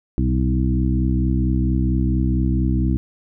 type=harmonic tone with a mistuned harmonic; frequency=64.4 Hz; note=C2; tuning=27 cents flat; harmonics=1 / 2 / 3 / 4 / 5; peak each=-19 / -22 / -24 / -25 / -26 dBFS; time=0.18-2.97 s; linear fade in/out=0 ms; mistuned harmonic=2; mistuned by=-60 cents; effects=none